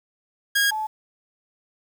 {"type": "tone pair in turn", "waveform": ["sawtooth", "sine"], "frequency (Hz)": [1635, 866.1], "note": ["G#6", "A5"], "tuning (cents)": [-28, -28], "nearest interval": "major seventh", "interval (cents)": 1100, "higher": "first", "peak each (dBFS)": [-14, -24], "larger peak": "first", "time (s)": [[0.55, 0.71], [0.71, 0.87]], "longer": "neither", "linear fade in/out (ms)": 10, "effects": ["8-bit"]}